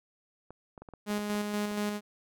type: clicks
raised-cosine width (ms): 1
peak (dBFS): -32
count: 9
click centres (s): 0.506 / 0.778 / 0.82 / 0.888 / 0.937 / 1.104 / 1.192 / 1.352 / 1.714
type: tone with tremolo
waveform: sawtooth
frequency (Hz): 207.7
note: G#3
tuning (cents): 0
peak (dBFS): -25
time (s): 1.06-2.01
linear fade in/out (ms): 50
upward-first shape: square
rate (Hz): 4.2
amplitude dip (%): 35
effects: none